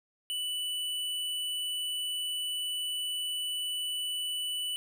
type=tone; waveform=square; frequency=2973 Hz; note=F#7; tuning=8 cents sharp; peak=-32 dBFS; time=0.3-4.76 s; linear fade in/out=0 ms; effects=none